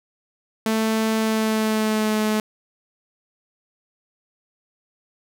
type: tone with pitch glide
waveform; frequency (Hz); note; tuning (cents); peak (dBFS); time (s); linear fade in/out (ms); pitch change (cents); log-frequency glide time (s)
sawtooth; 220.9 to 214.9; A3 to A3; +7 to -41; -15; 0.66-2.4; 2; -48; 1.17-2.17
effects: none